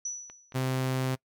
sine tone with exponential decay, 5920 Hz, F#8, in tune, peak -29 dBFS, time 0.05-0.61 s, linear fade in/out 5 ms, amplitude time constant 120 ms
clicks, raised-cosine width 0.3 ms, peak -31 dBFS, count 2, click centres 0.299 / 0.522 s
sawtooth tone, 130.2 Hz, C3, 8 cents flat, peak -23 dBFS, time 0.54-1.16 s, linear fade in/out 20 ms
effects noise-tail reverb RT60 0.1 s tail -23 dB re dry

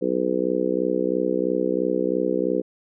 harmonic tone, 63 Hz, B1, 35 cents sharp, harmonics 3 / 4 / 5 / 6 / 7 / 8, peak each -30 / -30 / -26 / -27 / -26 / -26 dBFS, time 0.01-2.62 s, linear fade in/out 20 ms, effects none

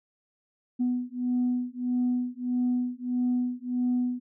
sine beating tone pair, 246.9 / 248.5 Hz, B3 / B3, 0 / +11 cents, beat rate 1.6 Hz, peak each -27 dBFS, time 0.79-4.2 s, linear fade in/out 20 ms, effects tanh soft clip ceiling -19 dBFS

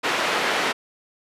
white band-pass noise, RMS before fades -23 dBFS, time 0.03-0.73 s, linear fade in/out 20 ms, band 290 to 2300 Hz, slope 12 dB/octave, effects resampled to 32000 Hz

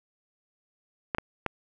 clicks, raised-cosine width 0.5 ms, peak -12 dBFS, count 3, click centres 1.148 / 1.184 / 1.463 s, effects none

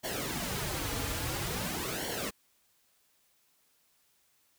pink noise with flanger, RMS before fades -35 dBFS, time 0.03-2.31 s, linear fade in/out 20 ms, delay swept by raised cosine 0.79 to 5.49 ms, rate 0.49 Hz, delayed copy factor -0.75, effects white hiss -70 dBFS RMS until 4.58 s

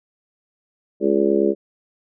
harmonic tone with a mistuned harmonic, 69.3 Hz, C#2, in tune, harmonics 3 / 4 / 5 / 6 / 7 / 8, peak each -23 / -26 / -19 / -19 / -27 / -25 dBFS, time 1-1.55 s, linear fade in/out 50 ms, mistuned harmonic 8, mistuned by +59 cents, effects none

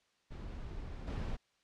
brown noise with level steps, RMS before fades -44 / -37 dBFS, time 0.3-1.37 s, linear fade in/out 20 ms, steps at 1.07 s, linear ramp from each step 5 ms, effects white hiss -74 dBFS RMS until 1.63 s + low-pass 5000 Hz 12 dB/octave

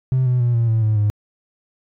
triangle tone with pitch steps, 129.8 / 125.16 / 120.69 / 116.38 / 112.22 / 108.21 / 104.34 Hz, C3 / B2 / B2 / A#2 / A2 / A2 / G#2, -13 / +24 / -39 / -2 / +35 / -28 / +9 cents, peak -11 dBFS, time 0.12-1.1 s, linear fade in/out 0 ms, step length 140 ms, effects tanh soft clip ceiling -10 dBFS

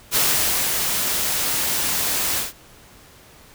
white noise with ADSR envelope, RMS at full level -18 dBFS, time 0.11-2.53 s, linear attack 47 ms, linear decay 560 ms, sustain -4 dB, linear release 160 ms, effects pink hiss -48 dBFS RMS until 3.54 s

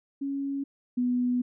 sine tone pair in turn, 277.2 / 247 Hz, C#4 / B3, 0 / 0 cents, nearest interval major second, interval 200 cents, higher first, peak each -28 / -23 dBFS, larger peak second, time 0.21-0.64 / 0.97-1.42 s, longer second, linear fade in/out 10 ms, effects none

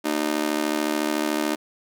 sawtooth tone with amplitude modulation, 305.4 Hz, D#4, 32 cents flat, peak -14 dBFS, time 0.04-1.56 s, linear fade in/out 20 ms, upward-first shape sine, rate 73.8 Hz, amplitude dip 100%, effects none

